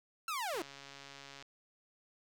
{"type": "linear sweep", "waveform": "sawtooth", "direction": "down", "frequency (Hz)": [1372, 293.7], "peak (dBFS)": -32, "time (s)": [0.28, 0.62], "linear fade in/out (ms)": 2}
{"type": "click train", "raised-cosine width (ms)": 0.2, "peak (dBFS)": -33, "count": 124, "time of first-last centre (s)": [0.54, 1.425], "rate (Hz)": 139}
{"effects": []}